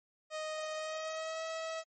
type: tone with pitch glide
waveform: sawtooth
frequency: 622.3 to 646.1 Hz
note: D#5 to E5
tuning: 0 to -35 cents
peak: -33 dBFS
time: 0.3-1.84 s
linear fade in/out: 50 ms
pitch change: +65 cents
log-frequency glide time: 0.75-1.45 s
effects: MP3 32 kbps